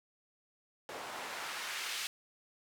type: noise with band-pass filter sweep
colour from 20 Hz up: white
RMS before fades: -41 dBFS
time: 0.89-2.07 s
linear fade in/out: 0 ms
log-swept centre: 590 to 3000 Hz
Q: 0.87
effects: none